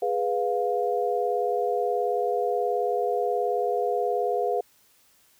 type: chord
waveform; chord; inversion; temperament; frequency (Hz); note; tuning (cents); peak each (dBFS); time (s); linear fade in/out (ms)
sine; F diminished; first; equal with one note detuned; 415.3 / 493.9 / 704.5; Ab4 / Cb5 / F5; 0 / 0 / +15; -27; 0.02-4.61; 5
effects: white hiss -61 dBFS RMS until 5.39 s